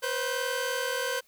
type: tone cluster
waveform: sawtooth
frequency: 489.4 / 530 / 1547 Hz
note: B4 / C5 / G6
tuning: -16 / +22 / -23 cents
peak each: -29 dBFS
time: 0.02-1.21 s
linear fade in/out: 20 ms
effects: white hiss -64 dBFS RMS until 1.27 s